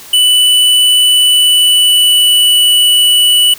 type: tone with pitch glide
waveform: square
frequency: 2979 to 2958 Hz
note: F#7 to F#7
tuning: +11 to -1 cents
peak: -6 dBFS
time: 0.13-3.54 s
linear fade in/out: 5 ms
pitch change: -12 cents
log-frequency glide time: 1.1-2.72 s
effects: white hiss -33 dBFS RMS until 3.58 s